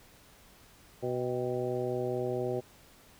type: harmonic tone with a mistuned harmonic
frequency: 124.3 Hz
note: B2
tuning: 12 cents sharp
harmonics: 1 / 2 / 3 / 4 / 5 / 6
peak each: -38 / -41 / -33 / -36 / -38 / -43 dBFS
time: 1.02-2.61 s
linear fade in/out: 20 ms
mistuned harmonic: 6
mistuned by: +84 cents
effects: pink hiss -58 dBFS RMS until 3.19 s